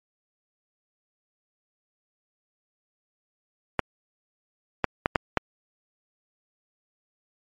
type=clicks; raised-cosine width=0.5 ms; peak=-5 dBFS; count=5; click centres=3.793 / 4.843 / 5.059 / 5.158 / 5.373 s; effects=MP3 48 kbps